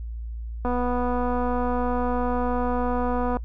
click train, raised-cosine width 1 ms, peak -14 dBFS, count 670, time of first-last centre 0.65-3.37 s, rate 246 Hz, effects noise-tail reverb RT60 0.1 s tail -22 dB re dry + added 57 Hz sine -30 dBFS peak until 3.44 s

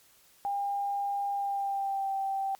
sine tone with pitch glide, 803 to 780.1 Hz, G5 to G5, +41 to -9 cents, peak -28 dBFS, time 0.45-2.55 s, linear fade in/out 0 ms, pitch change -50 cents, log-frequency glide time 1.32-2.12 s, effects white hiss -61 dBFS RMS until 2.59 s + MP3 96 kbps

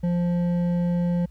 triangle tone with hard clipping, 174.61 Hz, F3, in tune, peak -22 dBFS, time 0.03-1.26 s, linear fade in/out 10 ms, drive 11 dB, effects added 60 Hz sine -43 dBFS peak until 1.3 s + pink hiss -66 dBFS RMS until 1.3 s

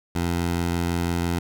15% pulse tone, 86 Hz, F2, 26 cents flat, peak -16 dBFS, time 0.15-1.39 s, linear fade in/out 5 ms, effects none

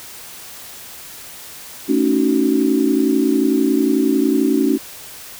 sine chord, D# half-diminished seventh, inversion second, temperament just, 224 / 280 / 311.1 / 373.4 Hz, A3 / C#4 / D#4 / F#4, +31 / +18 / 0 / +16 cents, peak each -21 / -16 / -19 / -20 dBFS, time 1.88-4.78 s, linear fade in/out 20 ms, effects white hiss -36 dBFS RMS until 5.39 s

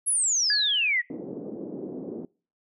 sine exponential sweep, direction down, 11090 to 1864.7 Hz, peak -21 dBFS, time 0.06-1.02 s, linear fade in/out 20 ms
sine tone with exponential decay, 1683 Hz, G#6, 23 cents sharp, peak -23 dBFS, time 0.5-1.01 s, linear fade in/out 2 ms, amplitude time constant 110 ms
pink band-pass noise, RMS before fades -36 dBFS, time 1.1-2.25 s, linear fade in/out 2 ms, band 210 to 450 Hz, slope 24 dB/octave
effects noise-tail reverb RT60 0.4 s tail -25 dB re dry

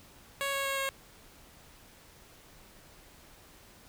10% pulse tone with pitch steps, 554.4 / 550.6 / 546.8 / 543 Hz, C#5 / C#5 / C#5 / C#5, 0 / -12 / -24 / -36 cents, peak -22 dBFS, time 0.41-0.89 s, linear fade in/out 0 ms, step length 120 ms, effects pink hiss -56 dBFS RMS until 3.88 s

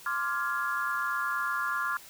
sine chord, D half-diminished seventh, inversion third, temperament equal with one note detuned, 1046.5 / 1174.7 / 1396.9 / 1673.7 Hz, C6 / D6 / F6 / Ab6, 0 / 0 / 0 / +13 cents, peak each -35 / -34 / -31 / -35 dBFS, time 0.06-1.97 s, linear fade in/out 2 ms, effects white hiss -50 dBFS RMS until 2.09 s

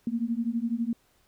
sine beating tone pair, 226.6 / 238.6 Hz, A#3 / A#3, -49 / +41 cents, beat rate 12 Hz, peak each -29 dBFS, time 0.07-0.93 s, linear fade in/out 2 ms, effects pink hiss -66 dBFS RMS until 1.27 s

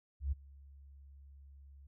sine tone with ADSR envelope, 69.3 Hz, C#2, in tune, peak -29 dBFS, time 0.2-1.87 s, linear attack 120 ms, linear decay 16 ms, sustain -24 dB, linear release 6 ms, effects none

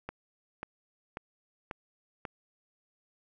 click train, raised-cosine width 0.5 ms, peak -22 dBFS, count 5, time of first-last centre 0.09-2.252 s, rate 1.85 Hz, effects none

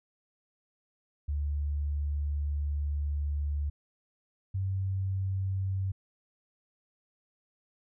sine tone pair in turn, 72.8 / 95.75 Hz, D2 / G2, -15 / -40 cents, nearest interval perfect fourth, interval 475 cents, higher second, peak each -28 dBFS, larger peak neither, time 1.28-3.7 / 4.54-5.92 s, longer first, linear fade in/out 10 ms, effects none

